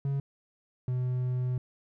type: tone pair in turn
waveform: triangle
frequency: 138.59 / 125.98 Hz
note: C#3 / B2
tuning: 0 / +35 cents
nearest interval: major second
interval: 165 cents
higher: first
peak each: -25 dBFS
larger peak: neither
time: 0.05-0.2 / 0.88-1.58 s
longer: second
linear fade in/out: 2 ms
effects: none